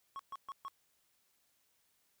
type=tone bursts; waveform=triangle; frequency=1100 Hz; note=C#6; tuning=14 cents flat; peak=-39 dBFS; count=4; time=0.16-0.682 s; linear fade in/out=0 ms; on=33 ms; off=130 ms; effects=white hiss -75 dBFS RMS until 2.2 s